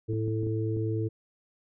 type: harmonic tone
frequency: 110 Hz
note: A2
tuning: in tune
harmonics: 1 / 3 / 4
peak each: -28 / -33 / -34 dBFS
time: 0.08-1.09 s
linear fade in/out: 20 ms
type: clicks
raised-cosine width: 3 ms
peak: -26 dBFS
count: 5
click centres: 0.134 / 0.28 / 0.432 / 0.469 / 0.768 s
effects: none